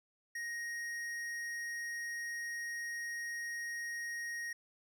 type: tone with tanh clipping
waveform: sine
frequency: 1874 Hz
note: A#6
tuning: 9 cents sharp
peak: -40 dBFS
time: 0.35-4.53 s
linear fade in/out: 5 ms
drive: 14 dB
effects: none